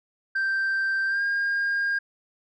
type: tone with pitch glide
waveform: sine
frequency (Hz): 1568 to 1614.9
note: G6 to G#6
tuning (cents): 0 to -49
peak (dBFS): -20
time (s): 0.35-1.99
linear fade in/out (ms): 10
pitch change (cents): +51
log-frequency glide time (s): 1.07-1.22
effects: tanh soft clip ceiling -21 dBFS